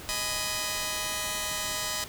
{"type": "chord", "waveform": "5% pulse", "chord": "G# minor", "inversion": "second", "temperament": "just", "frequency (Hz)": [623, 830.6, 996.7], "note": ["D#5", "G#5", "B5"], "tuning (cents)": [2, 0, 16], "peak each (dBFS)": [-22, -26, -21], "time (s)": [0.09, 2.04], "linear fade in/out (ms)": 0, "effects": ["pink hiss -43 dBFS RMS until 2.08 s"]}